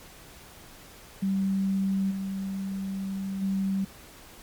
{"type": "tone with level steps", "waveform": "sine", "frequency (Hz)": 193.7, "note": "G3", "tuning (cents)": -20, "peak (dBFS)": [-23, -29, -24], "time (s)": [1.22, 3.85], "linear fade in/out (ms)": 10, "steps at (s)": [2.1, 3.41], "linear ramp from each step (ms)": 20, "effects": ["pink hiss -49 dBFS RMS until 4.42 s", "MP3 96 kbps"]}